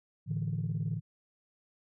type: chord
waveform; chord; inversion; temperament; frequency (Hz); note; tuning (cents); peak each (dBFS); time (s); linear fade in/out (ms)
sine; A suspended fourth; none; equal; 110 / 146.83 / 164.81; A2 / D3 / E3; 0 / 0 / 0; -34; 0.26-1.01; 50
effects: tanh soft clip ceiling -24 dBFS